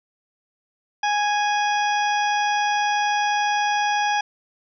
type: harmonic tone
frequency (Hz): 829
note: G#5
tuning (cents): -3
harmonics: 1 / 2 / 3 / 4 / 6 / 7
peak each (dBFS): -20 / -26 / -30 / -32 / -36 / -37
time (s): 1.03-4.21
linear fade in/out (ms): 5
effects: none